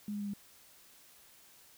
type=tone with pitch steps; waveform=sine; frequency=207.7 / 205.6 / 203.4 / 201.3 Hz; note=G#3 / G#3 / G#3 / G3; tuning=0 / -17 / -36 / +46 cents; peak=-35 dBFS; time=0.08-0.336 s; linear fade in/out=2 ms; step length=64 ms; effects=white hiss -60 dBFS RMS until 1.77 s